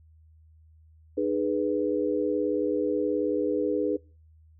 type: chord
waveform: sine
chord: G# minor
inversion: second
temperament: equal with one note detuned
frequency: 303.7 / 415.3 / 493.9 Hz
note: D#4 / G#4 / B4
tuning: -42 / 0 / 0 cents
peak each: -28 dBFS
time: 1.17-3.97 s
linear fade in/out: 10 ms
effects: noise-tail reverb RT60 0.4 s tail -26 dB re dry + added 79 Hz sine -53 dBFS peak until 4.59 s